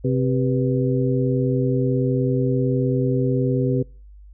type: harmonic tone with a mistuned harmonic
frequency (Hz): 130.81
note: C3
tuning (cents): 0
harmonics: 1 / 2 / 3 / 4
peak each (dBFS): -20 / -23 / -25 / -26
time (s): 0.04-3.83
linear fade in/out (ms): 10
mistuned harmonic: 4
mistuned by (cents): -110
effects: noise-tail reverb RT60 0.4 s tail -26 dB re dry + added 50 Hz sine -41 dBFS peak until 4.33 s